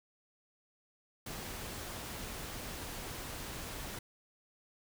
pink noise, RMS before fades -43 dBFS, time 1.26-3.99 s, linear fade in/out 5 ms, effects none

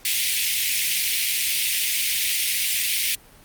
pink high-pass noise, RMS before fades -22 dBFS, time 0.05-3.15 s, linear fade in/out 2 ms, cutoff 2100 Hz, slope 48 dB/octave, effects pink hiss -50 dBFS RMS until 3.44 s + Opus 48 kbps

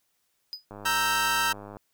triangle tone with exponential decay, 4978 Hz, D#8, in tune, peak -28 dBFS, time 0.53-0.65 s, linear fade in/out 0 ms, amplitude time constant 24 ms
click train, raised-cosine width 1 ms, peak -28 dBFS, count 109, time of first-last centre 0.71-1.769 s, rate 102 Hz
sawtooth chord, E diminished, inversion second, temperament equal, 932.3 / 1318.5 / 1568 Hz, Bb5 / E6 / G6, 0 / 0 / 0 cents, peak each -24 dBFS, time 0.85-1.53 s, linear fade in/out 10 ms
effects white hiss -73 dBFS RMS until 1.93 s

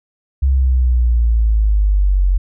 sine exponential sweep, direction down, 68.1 to 45.14 Hz, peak -10 dBFS, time 0.42-2.38 s, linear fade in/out 10 ms, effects none

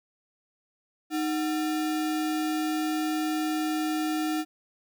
sine tone with sample-and-hold, 310.3 Hz, D#4, 5 cents flat, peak -25 dBFS, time 1.1-4.45 s, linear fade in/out 50 ms, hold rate 1050 Hz, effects none

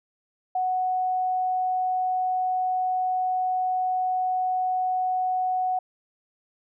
sine tone, 740 Hz, F#5, in tune, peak -22 dBFS, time 0.55-5.79 s, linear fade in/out 5 ms, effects none

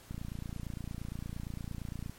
click train, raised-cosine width 5 ms, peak -27 dBFS, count 58, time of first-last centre 0.11-2.096 s, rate 28.7 Hz, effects pink hiss -56 dBFS RMS until 2.18 s + MP3 64 kbps

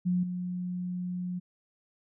sine tone with level steps, 179.7 Hz, F3, 50 cents sharp, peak -24 / -31 dBFS, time 0.05-1.4 s, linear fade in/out 20 ms, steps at 0.23 s, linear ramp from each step 5 ms, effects none

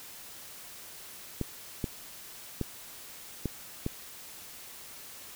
clicks, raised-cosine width 3 ms, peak -17 dBFS, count 5, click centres 1.413 / 1.842 / 2.613 / 3.457 / 3.864 s, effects white hiss -47 dBFS RMS until 5.35 s

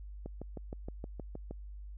click train, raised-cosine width 2 ms, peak -28 dBFS, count 9, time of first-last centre 0.26-1.51 s, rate 6.4 Hz, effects added 50 Hz sine -43 dBFS peak until 1.97 s

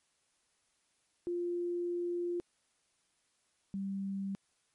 sine tone pair in turn, 349.2 / 195.56 Hz, F4 / G3, 0 / -4 cents, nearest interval minor seventh, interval 1004 cents, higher first, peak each -32 / -34 dBFS, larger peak first, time 1.27-2.4 / 3.74-4.35 s, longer first, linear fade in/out 0 ms, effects white hiss -75 dBFS RMS until 4.74 s + MP3 48 kbps

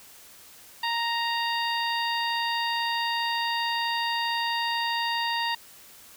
harmonic tone with a mistuned harmonic, 932.3 Hz, A#5, in tune, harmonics 1 / 2 / 3 / 4 / 5, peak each -28 / -31 / -33 / -34 / -35 dBFS, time 0.83-5.55 s, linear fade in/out 5 ms, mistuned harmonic 4, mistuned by -16 cents, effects white hiss -50 dBFS RMS until 6.16 s

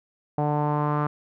sawtooth tone with low-pass filter sweep, 148.3 Hz, D3, 17 cents sharp, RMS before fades -24 dBFS, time 0.38-1.07 s, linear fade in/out 2 ms, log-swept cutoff 770 to 1200 Hz, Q 3.9, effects none

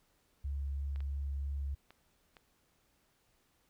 sine tone with vibrato, 69.8 Hz, C#2, 13 cents sharp, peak -34 dBFS, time 0.44-1.75 s, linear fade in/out 10 ms, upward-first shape sine, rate 3 Hz, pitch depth 9 cents each way
clicks, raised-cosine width 0.3 ms, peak -38 dBFS, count 4, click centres 0.96 / 1.005 / 1.906 / 2.368 s
effects pink hiss -73 dBFS RMS until 3.69 s

